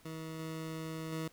20% pulse tone with level steps, 160 Hz, D#3, 49 cents sharp, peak -36 / -34 / -31 dBFS, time 0.05-1.28 s, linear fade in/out 5 ms, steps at 0.39 / 1.12 s, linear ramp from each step 5 ms, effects pink hiss -63 dBFS RMS until 1.32 s

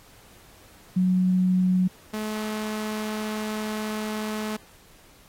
sine / sawtooth tone pair in turn, 183.9 / 214.7 Hz, F#3 / A3, -10 / -42 cents, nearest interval minor third, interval 268 cents, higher second, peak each -18 / -24 dBFS, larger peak first, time 0.96-1.88 / 2.13-4.57 s, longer second, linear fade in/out 10 ms, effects pink hiss -53 dBFS RMS until 5.28 s + AAC 48 kbps

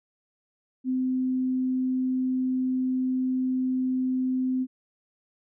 sine tone, 257.2 Hz, C4, 30 cents flat, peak -23 dBFS, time 0.84-4.67 s, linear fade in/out 50 ms, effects none

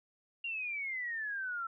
sine exponential sweep, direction down, 2799 to 1334 Hz, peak -35 dBFS, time 0.44-1.67 s, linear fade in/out 5 ms, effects none

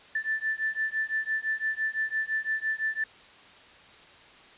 sine beating tone pair, 1760 / 1765.9 Hz, A6 / A6, 0 / +6 cents, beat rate 5.9 Hz, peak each -30 dBFS, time 0.15-3.04 s, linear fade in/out 5 ms, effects white hiss -52 dBFS RMS until 4.57 s + resampled to 8000 Hz

